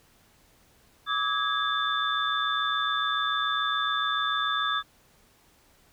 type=tone cluster; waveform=sine; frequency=1152 / 1279 / 1652 / 3540 Hz; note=D6 / D#6 / G#6 / A7; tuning=-34 / +47 / -10 / +10 cents; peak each=-30 dBFS; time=1.06-4.83 s; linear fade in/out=50 ms; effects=pink hiss -61 dBFS RMS until 5.92 s